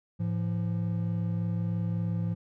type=tone pair together; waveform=triangle; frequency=107.9 / 171.28 Hz; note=A2 / F3; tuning=-33 / -33 cents; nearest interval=minor sixth; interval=800 cents; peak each=-28 dBFS; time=0.19-2.35 s; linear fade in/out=20 ms; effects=none